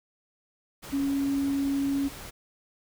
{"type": "tone in noise", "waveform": "sine", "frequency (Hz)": 277.5, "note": "C#4", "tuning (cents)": 2, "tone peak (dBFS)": -24, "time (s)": [0.92, 2.09], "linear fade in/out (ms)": 20, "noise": "pink", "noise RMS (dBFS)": -42, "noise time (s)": [0.82, 2.31], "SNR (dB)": 15, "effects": []}